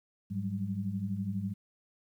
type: tone cluster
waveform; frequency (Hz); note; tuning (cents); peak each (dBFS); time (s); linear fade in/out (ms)
sine; 103 / 186.6 / 198.7; G#2 / F#3 / G3; -14 / +15 / +24; -36 / -37 / -35; 0.3-1.54; 20
effects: 11-bit